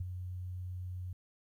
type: tone with ADSR envelope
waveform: sine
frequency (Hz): 90.8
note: F#2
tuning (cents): -32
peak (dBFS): -32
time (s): 0-1.13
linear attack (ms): 7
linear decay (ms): 27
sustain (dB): -6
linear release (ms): 4
effects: 12-bit